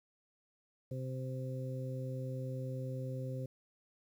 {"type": "harmonic tone", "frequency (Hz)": 130, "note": "C3", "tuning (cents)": -11, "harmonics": [1, 2, 3, 4], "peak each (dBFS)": [-38, -47, -50, -45], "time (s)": [0.91, 3.46], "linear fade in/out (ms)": 5, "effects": ["11-bit"]}